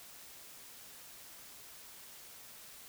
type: silence
effects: white hiss -53 dBFS RMS until 2.88 s